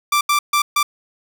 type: tone bursts at uneven times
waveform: sawtooth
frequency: 1174.7 Hz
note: D6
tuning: in tune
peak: -10 dBFS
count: 4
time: 0.12-0.21 / 0.29-0.39 / 0.53-0.62 / 0.76-0.83 s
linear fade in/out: 5 ms
effects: none